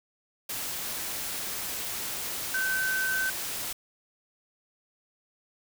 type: tone in noise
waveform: sine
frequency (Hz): 1534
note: G6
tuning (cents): -38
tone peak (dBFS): -26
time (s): 2.54-3.3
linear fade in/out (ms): 5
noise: white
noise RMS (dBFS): -34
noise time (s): 0.49-3.73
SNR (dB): +5
effects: none